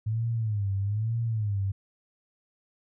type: tone with vibrato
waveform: sine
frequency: 106.5 Hz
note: G#2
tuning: 44 cents sharp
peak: -25 dBFS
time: 0.06-1.72 s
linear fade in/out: 10 ms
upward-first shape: sine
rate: 1.1 Hz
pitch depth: 150 cents each way
effects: none